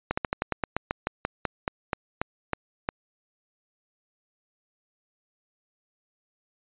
slowing click train, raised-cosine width 0.5 ms, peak -10 dBFS, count 17, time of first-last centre 0.11-2.889 s, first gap 65 ms, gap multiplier 1.12, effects resampled to 8000 Hz

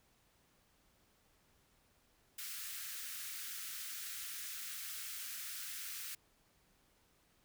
white high-pass noise, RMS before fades -45 dBFS, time 2.38-6.15 s, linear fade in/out 5 ms, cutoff 1300 Hz, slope 48 dB/octave, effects pink hiss -72 dBFS RMS until 7.44 s

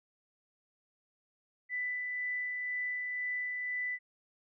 sine tone with tremolo, 1989 Hz, B6, 12 cents sharp, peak -32 dBFS, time 1.69-3.99 s, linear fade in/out 50 ms, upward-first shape sine, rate 2 Hz, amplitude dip 25%, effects none

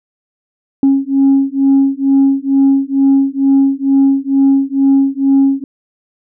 sine beating tone pair, 272.1 / 274.3 Hz, C#4 / C#4, -32 / -18 cents, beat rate 2.2 Hz, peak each -10 dBFS, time 0.83-5.64 s, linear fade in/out 2 ms, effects tanh soft clip ceiling -3 dBFS

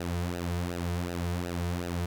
sawtooth tone with flanger, 87.31 Hz, F2, in tune, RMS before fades -32 dBFS, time 0-2.06 s, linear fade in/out 5 ms, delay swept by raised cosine 0.89 to 3.69 ms, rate 2.7 Hz, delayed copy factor -0.8, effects none

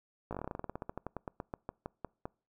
slowing click train, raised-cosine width 1 ms, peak -24 dBFS, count 26, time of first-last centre 0.31-2.255 s, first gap 17 ms, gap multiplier 1.11, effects noise-tail reverb RT60 0.4 s tail -26 dB re dry

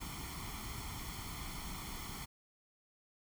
pink noise with comb filter, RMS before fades -44 dBFS, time 0-2.26 s, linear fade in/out 20 ms, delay 0.92 ms, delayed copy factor +0.75, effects none

